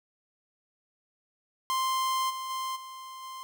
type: tone with level steps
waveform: 45% pulse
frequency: 1046.5 Hz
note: C6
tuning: in tune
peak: -26 / -34 / -31 / -41 / -39 dBFS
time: 1.7-3.43 s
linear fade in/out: 0 ms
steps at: 2.29 / 2.49 / 2.75 / 3.22 s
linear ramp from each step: 20 ms
effects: none